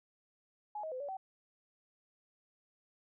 sine tone with pitch steps, 840 / 632 / 511 / 571 / 765 Hz, G#5 / D#5 / C5 / D5 / G5, +19 / +27 / -41 / -49 / -42 cents, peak -38 dBFS, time 0.75-1.17 s, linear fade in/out 5 ms, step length 84 ms, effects none

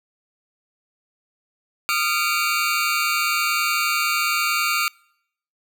25% pulse tone cluster, 1230 / 1381 / 2288 Hz, D#6 / F6 / D7, -20 / -20 / -46 cents, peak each -20 dBFS, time 1.89-4.88 s, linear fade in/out 0 ms, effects noise-tail reverb RT60 0.7 s tail -26 dB re dry

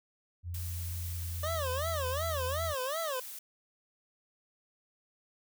sine tone with pitch glide, 87 to 82.78 Hz, F2 to E2, -6 to +8 cents, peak -35 dBFS, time 0.43-2.75 s, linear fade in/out 50 ms, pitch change -86 cents, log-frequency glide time 0.53-2.09 s
blue noise, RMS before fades -44 dBFS, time 0.54-3.39 s, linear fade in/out 5 ms
25% pulse tone with vibrato, 580 Hz, D5, 22 cents flat, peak -29 dBFS, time 1.43-3.2 s, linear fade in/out 5 ms, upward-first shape sine, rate 2.7 Hz, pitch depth 240 cents each way
effects none

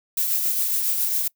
violet noise with tremolo, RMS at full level -21 dBFS, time 0.17-1.28 s, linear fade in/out 5 ms, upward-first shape triangle, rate 7.3 Hz, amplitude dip 40%, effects noise-tail reverb RT60 0.1 s tail -24 dB re dry

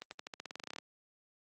accelerating click train, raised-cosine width 0.2 ms, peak -25 dBFS, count 16, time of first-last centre 0.02-0.785 s, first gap 91 ms, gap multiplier 0.91, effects high-pass 200 Hz 12 dB/octave + Opus 32 kbps

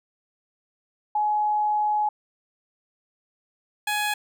sine / 15% pulse tone pair in turn, 843 / 837.7 Hz, G#5 / G#5, +26 / +15 cents, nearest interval unison, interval 11 cents, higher first, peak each -20 / -17 dBFS, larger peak second, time 1.15-2.09 / 3.87-4.14 s, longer first, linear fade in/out 5 ms, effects none

